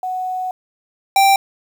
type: tone pair in turn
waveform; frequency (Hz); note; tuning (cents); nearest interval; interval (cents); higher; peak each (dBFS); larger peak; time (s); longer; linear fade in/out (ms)
sine / square; 740 / 784; F#5 / G5; 0 / 0; minor second; 100; second; -20 / -10; second; 0.03-0.51 / 1.16-1.36; first; 2
effects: 8-bit